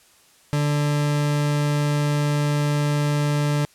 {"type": "tone", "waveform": "40% pulse", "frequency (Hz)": 146.83, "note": "D3", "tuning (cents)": 0, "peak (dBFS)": -18, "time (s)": [0.53, 3.65], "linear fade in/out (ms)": 0, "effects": ["white hiss -55 dBFS RMS until 3.74 s", "low-pass 11000 Hz 12 dB/octave"]}